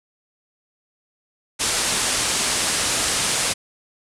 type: low-pass noise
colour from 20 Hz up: white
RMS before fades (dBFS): -22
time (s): 1.59-3.54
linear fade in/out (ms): 20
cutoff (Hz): 10000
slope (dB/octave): 48
effects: none